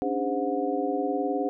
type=tone cluster; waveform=sine; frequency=276.7 / 296.1 / 406.1 / 516 / 727 Hz; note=C#4 / D4 / G#4 / C5 / F#5; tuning=-3 / +14 / -39 / -24 / -31 cents; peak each=-31 dBFS; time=0.02-1.49 s; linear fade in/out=0 ms; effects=none